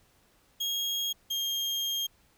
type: tone pair in turn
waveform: 35% pulse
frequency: 3269 / 3220 Hz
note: G#7 / G7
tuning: -28 / +46 cents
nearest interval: unison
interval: 26 cents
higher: first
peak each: -27 dBFS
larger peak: neither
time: 0.6-1.13 / 1.3-2.07 s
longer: second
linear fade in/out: 10 ms
effects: pink hiss -65 dBFS RMS until 2.37 s